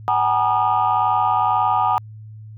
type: tone cluster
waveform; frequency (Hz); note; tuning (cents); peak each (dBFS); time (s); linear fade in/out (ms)
sine; 753 / 835 / 952 / 1220; F#5 / G#5 / A#5 / D#6; +30 / +9 / +36 / -34; -20; 0.08-1.98; 0
effects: tanh soft clip ceiling -8 dBFS + added 108 Hz sine -35 dBFS peak until 2.57 s